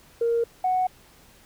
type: tone pair in turn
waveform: sine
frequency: 466.2 / 740 Hz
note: A#4 / F#5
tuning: 0 / 0 cents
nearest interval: minor sixth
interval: 800 cents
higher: second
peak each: -19 dBFS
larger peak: neither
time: 0.21-0.44 / 0.64-0.87 s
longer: neither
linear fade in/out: 5 ms
effects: tanh soft clip ceiling -15 dBFS + pink hiss -54 dBFS RMS until 1.45 s